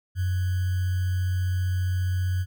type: tone with sample-and-hold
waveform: sine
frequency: 91.5 Hz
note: F#2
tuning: 19 cents flat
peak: -22 dBFS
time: 0.15-2.46 s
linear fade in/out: 50 ms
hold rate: 1575 Hz
effects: none